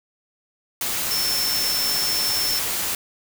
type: tone in noise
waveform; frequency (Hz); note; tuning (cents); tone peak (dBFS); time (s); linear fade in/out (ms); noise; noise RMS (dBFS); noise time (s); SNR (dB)
sine; 5350; E8; +25; -22; 1.11-2.59; 2; white; -25; 0.81-2.95; 0
effects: none